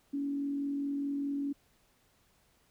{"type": "tone with frequency modulation", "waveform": "sine", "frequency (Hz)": 281.5, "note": "C#4", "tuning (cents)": 27, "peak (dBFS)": -31, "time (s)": [0.13, 1.53], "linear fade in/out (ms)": 10, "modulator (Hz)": 44.8, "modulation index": 0.26, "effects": ["pink hiss -69 dBFS RMS until 2.7 s"]}